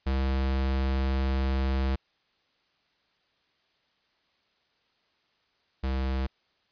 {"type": "tone pair in turn", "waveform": "square", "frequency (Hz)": [66.5, 65.93], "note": ["C2", "C2"], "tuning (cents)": [29, 14], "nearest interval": "unison", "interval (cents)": 15, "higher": "first", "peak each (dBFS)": [-25, -27], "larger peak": "first", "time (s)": [[0.06, 1.96], [5.83, 6.27]], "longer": "first", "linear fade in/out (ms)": 10, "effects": ["white hiss -70 dBFS RMS until 6.71 s", "resampled to 11025 Hz"]}